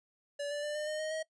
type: tone with pitch steps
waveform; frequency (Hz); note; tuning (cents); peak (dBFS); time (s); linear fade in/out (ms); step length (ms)
square; 575 / 584.4 / 593.9 / 603.6 / 613.4 / 623.4 / 633.6; D5 / D5 / D5 / D5 / D#5 / D#5 / D#5; -37 / -9 / +19 / +47 / -25 / +3 / +31; -35; 0.39-1.23; 10; 120
effects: noise-tail reverb RT60 0.1 s tail -21 dB re dry + resampled to 22050 Hz